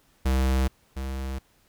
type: tone pair in turn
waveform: square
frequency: 65.5 / 66.38 Hz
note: C2 / C2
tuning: +2 / +26 cents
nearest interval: unison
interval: 24 cents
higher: second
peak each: -21 / -30 dBFS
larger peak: first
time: 0.25-0.68 / 0.96-1.39 s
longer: neither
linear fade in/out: 10 ms
effects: pink hiss -63 dBFS RMS until 1.68 s